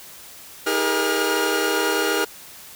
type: tone cluster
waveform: sawtooth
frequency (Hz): 317.3 / 403.6 / 435.9 / 477 / 1422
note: D#4 / G#4 / A4 / A#4 / F6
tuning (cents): +34 / -49 / -16 / +40 / +31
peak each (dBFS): -23 / -20 / -27 / -22 / -21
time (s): 0.66-2.25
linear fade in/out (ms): 10
effects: white hiss -42 dBFS RMS until 2.75 s